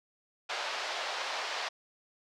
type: band-pass noise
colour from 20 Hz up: pink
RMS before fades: -36 dBFS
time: 0.49-1.69 s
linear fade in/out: 10 ms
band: 580 to 5300 Hz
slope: 24 dB/octave
effects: none